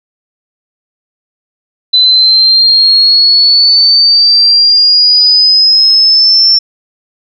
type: exponential sweep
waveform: sine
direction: up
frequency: 4011 to 5400 Hz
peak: -3 dBFS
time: 1.93-6.59 s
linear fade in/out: 10 ms
effects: none